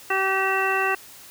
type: harmonic tone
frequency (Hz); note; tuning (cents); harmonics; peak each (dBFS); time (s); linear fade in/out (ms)
384.4; G4; -34; 1 / 2 / 3 / 4 / 5 / 7; -27 / -27 / -27 / -27 / -27 / -27; 0.1-0.95; 5
effects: white hiss -45 dBFS RMS until 1.3 s